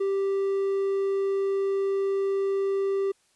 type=tone; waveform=triangle; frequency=392 Hz; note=G4; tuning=in tune; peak=-21 dBFS; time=0-3.12 s; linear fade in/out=10 ms; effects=white hiss -66 dBFS RMS until 3.35 s + resampled to 24000 Hz